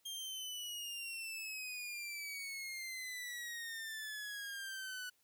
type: exponential sweep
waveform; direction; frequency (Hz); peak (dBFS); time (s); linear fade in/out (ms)
sawtooth; down; 3216 to 1480; -39; 0.05-5.1; 10
effects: white hiss -75 dBFS RMS until 5.23 s